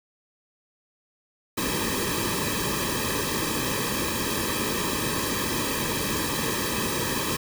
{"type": "noise with comb filter", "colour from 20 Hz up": "pink", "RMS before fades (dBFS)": -27, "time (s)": [1.57, 7.37], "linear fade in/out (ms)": 10, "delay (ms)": 1.4, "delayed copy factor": -0.95, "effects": []}